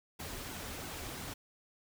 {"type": "noise with flanger", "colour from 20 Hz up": "pink", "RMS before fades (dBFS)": -43, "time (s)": [0.19, 1.34], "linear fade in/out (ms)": 10, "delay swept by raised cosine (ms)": [1.6, 6.5], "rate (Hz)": 3, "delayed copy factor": -0.6, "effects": []}